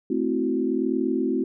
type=chord; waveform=sine; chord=F# half-diminished seventh; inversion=first; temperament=equal; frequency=220 / 261.6 / 329.6 / 370 Hz; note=A3 / C4 / E4 / F#4; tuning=0 / 0 / 0 / 0 cents; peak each=-29 / -25 / -27 / -27 dBFS; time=0.1-1.44 s; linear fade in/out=5 ms; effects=none